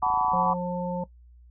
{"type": "chord", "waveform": "sine", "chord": "B minor seventh", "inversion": "second", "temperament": "equal with one note detuned", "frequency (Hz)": [740, 880, 987.8, 1144.5], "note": ["F#5", "A5", "B5", "D6"], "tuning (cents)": [0, 0, 0, -45], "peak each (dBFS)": -27, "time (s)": [0.02, 0.54], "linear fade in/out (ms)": 10}
{"type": "click train", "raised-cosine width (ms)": 3, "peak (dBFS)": -33, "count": 14, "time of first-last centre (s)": [0.03, 0.501], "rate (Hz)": 27.6}
{"type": "harmonic tone", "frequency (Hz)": 178.2, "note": "F3", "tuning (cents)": 35, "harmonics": [1, 3, 5], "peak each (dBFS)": [-29, -31, -34], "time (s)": [0.33, 1.04], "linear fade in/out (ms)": 5}
{"effects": ["noise-tail reverb RT60 0.1 s tail -18 dB re dry", "added 60 Hz sine -49 dBFS peak until 1.5 s"]}